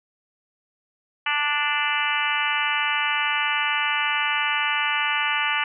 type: harmonic tone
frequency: 293.7 Hz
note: D4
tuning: in tune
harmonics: 3 / 4 / 5 / 6 / 7 / 8 / 9 / 10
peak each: -29 / -29 / -29 / -29 / -29 / -29 / -29 / -29 dBFS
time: 1.26-5.64 s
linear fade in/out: 5 ms
effects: none